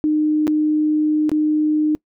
sine tone with dropouts, 305.2 Hz, D#4, 33 cents flat, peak -14 dBFS, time 0.04-1.95 s, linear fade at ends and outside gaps 0 ms, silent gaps 0.47-0.478 / 1.294-1.316 s, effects noise-tail reverb RT60 0.1 s tail -25 dB re dry

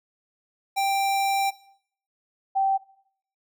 square / sine tone pair in turn, 786 / 777.4 Hz, G5 / G5, +4 / -15 cents, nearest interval unison, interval 19 cents, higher first, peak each -22 / -19 dBFS, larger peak second, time 0.76-1.51 / 2.55-2.78 s, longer first, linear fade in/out 20 ms, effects noise-tail reverb RT60 0.6 s tail -18 dB re dry

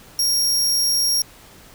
sawtooth tone, 5588 Hz, F8, in tune, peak -14 dBFS, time 0.19-1.22 s, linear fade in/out 2 ms, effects pink hiss -46 dBFS RMS until 1.74 s

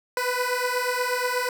15% pulse beating tone pair, 493 / 501.3 Hz, B4 / B4, -3 / +26 cents, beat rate 8.3 Hz, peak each -20 / -20 dBFS, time 0.17-1.49 s, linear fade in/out 2 ms, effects none

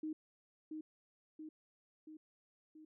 sine tone with echo, 311.1 Hz, D#4, in tune, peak -38 dBFS, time 0.03-0.13 s, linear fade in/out 5 ms, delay 680 ms, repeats 4, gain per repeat -4 dB, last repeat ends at 2.85 s, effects none

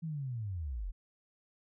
sine linear sweep, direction down, 167.3 to 36.71 Hz, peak -35 dBFS, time 0.02-0.92 s, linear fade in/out 20 ms, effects none

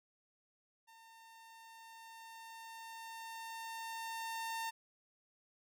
sawtooth tone with level ramp, 907 Hz, A#5, 48 cents flat, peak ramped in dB -55 to -34 dBFS, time 0.87-4.71 s, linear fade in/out 20 ms, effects none

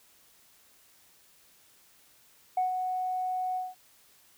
sine tone with ADSR envelope, 739 Hz, F#5, 2 cents flat, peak -22 dBFS, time 2.57-3.75 s, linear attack 5 ms, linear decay 130 ms, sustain -6 dB, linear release 190 ms, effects tanh soft clip ceiling -20 dBFS + white hiss -61 dBFS RMS until 4.37 s

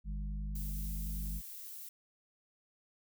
harmonic tone, 50.5 Hz, G#1, 48 cents flat, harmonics 1 / 3 / 4, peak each -36 / -46 / -48 dBFS, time 0.04-1.42 s, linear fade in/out 50 ms
violet noise, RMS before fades -47 dBFS, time 0.55-1.89 s, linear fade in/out 5 ms
effects none

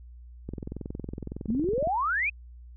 click train, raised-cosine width 3 ms, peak -22 dBFS, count 31, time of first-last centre 0.49-1.872 s, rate 21.7 Hz
sine exponential sweep, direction up, 203.1 to 2573 Hz, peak -24 dBFS, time 1.48-2.3 s, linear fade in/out 10 ms
effects added 60 Hz sine -44 dBFS peak until 2.76 s

